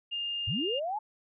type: tone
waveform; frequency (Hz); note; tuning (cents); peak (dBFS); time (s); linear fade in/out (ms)
sine; 2816; F7; +14; -31; 0.11-0.8; 20
type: linear sweep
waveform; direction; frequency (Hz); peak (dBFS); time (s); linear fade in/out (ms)
sine; up; 79.8 to 880; -30; 0.47-0.99; 10
effects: none